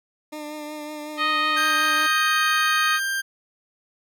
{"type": "tone with vibrato", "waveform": "20% pulse", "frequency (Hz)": 301.1, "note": "D4", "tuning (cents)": 43, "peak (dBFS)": -27, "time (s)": [0.32, 2.07], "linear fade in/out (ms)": 10, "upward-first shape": "triangle", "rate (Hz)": 5.4, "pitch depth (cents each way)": 28}
{"type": "harmonic tone", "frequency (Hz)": 622.3, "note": "D#5", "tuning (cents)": 0, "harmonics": [2, 3, 4, 5, 6, 7], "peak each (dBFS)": [-22, -26, -28, -30, -32, -33], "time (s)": [1.17, 3], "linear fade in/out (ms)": 50}
{"type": "tone", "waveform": "40% pulse", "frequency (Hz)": 1586, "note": "G6", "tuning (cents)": 20, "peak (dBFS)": -22, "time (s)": [1.56, 3.22], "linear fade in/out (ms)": 20}
{"effects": []}